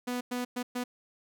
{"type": "tone bursts at uneven times", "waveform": "sawtooth", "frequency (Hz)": 246.9, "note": "B3", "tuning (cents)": 0, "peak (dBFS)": -27, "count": 4, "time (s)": [[0.07, 0.21], [0.31, 0.45], [0.56, 0.63], [0.75, 0.84]], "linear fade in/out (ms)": 10, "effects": []}